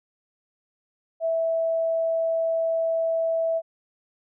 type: tone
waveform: sine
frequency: 656 Hz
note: E5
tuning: 9 cents flat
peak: -21 dBFS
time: 1.2-3.62 s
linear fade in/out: 50 ms
effects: none